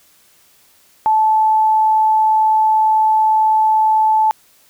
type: tone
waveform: sine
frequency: 871 Hz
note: A5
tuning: 18 cents flat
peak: -10 dBFS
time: 1.06-4.31 s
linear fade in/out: 0 ms
effects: white hiss -52 dBFS RMS until 4.69 s